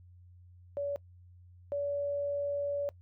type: tone pair in turn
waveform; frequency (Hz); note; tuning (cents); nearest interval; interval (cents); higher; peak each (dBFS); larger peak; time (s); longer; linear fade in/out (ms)
sine; 569 / 571.1; C#5 / D5; +45 / -49; unison; 6; second; -31 / -30; second; 0.77-0.96 / 1.72-2.89; second; 0
effects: noise-tail reverb RT60 0.1 s tail -22 dB re dry + added 89 Hz sine -53 dBFS peak until 3.01 s